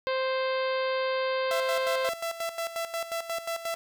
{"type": "harmonic tone", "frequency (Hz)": 523.3, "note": "C5", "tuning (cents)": 0, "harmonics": [1, 2, 3, 4, 5, 6, 7, 8, 9], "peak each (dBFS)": [-27, -33, -37, -39, -41, -43, -44, -45, -46], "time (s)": [0.07, 2.09], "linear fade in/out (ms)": 0}
{"type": "tone with tremolo", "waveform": "sawtooth", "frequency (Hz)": 668, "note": "E5", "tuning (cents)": 23, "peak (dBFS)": -25, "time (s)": [1.51, 3.75], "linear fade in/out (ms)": 0, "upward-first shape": "square", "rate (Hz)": 5.6, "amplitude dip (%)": 70}
{"effects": []}